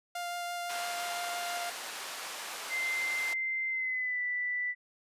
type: tone with vibrato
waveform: sawtooth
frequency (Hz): 700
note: F5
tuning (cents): +4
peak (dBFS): -31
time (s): 0.15-1.7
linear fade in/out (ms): 5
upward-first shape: triangle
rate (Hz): 5.9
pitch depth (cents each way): 9
type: band-pass noise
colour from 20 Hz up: pink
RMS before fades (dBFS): -41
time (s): 0.69-3.34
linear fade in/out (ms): 10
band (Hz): 770 to 11000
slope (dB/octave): 12
type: tone with pitch glide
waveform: sine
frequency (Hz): 2080 to 1976.9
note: C7 to B6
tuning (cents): -11 to +1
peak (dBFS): -30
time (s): 2.69-4.75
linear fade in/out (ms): 50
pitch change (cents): -88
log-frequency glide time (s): 3.69-4.21
effects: resampled to 32000 Hz